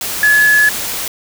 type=tone in noise; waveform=sine; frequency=1704 Hz; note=G#6; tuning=44 cents sharp; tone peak=-7 dBFS; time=0.23-0.69 s; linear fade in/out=2 ms; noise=white; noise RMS=-21 dBFS; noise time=0.01-1.08 s; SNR=+11 dB; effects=none